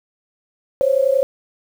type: tone pair together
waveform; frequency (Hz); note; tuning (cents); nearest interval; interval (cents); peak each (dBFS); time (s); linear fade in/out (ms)
sine; 523.9 / 555; C5 / C#5; +2 / +2; minor second; 100; -16; 0.81-1.23; 0
effects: 7-bit